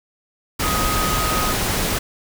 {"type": "tone in noise", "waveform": "sine", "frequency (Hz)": 1254, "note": "D#6", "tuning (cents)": 13, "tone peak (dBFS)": -23, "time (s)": [0.63, 1.53], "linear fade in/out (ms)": 10, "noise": "pink", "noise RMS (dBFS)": -21, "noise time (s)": [0.59, 1.99], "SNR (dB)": -5, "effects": []}